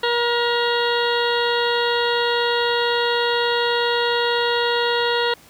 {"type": "harmonic tone with a mistuned harmonic", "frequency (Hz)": 475.9, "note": "A#4", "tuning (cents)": 36, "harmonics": [1, 2, 3, 4, 6, 7, 8, 9], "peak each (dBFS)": [-21, -24, -26, -27, -29, -29, -30, -31], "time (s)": [0.03, 5.34], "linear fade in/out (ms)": 5, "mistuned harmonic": 6, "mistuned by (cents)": -27, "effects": ["pink hiss -48 dBFS RMS until 5.49 s", "high-pass 60 Hz 12 dB/octave"]}